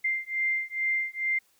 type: beating tone pair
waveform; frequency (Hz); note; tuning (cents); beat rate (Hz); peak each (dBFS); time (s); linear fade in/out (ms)
sine; 2093 / 2095.3; C7 / C7; 0 / +2; 2.3; -29; 0.04-1.39; 10
effects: white hiss -66 dBFS RMS until 1.59 s